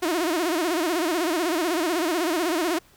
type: tone with vibrato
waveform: sawtooth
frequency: 335.9 Hz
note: E4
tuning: 33 cents sharp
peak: -18 dBFS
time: 0.02-2.79 s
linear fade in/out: 10 ms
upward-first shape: sine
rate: 16 Hz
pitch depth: 160 cents each way
effects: pink hiss -56 dBFS RMS until 2.96 s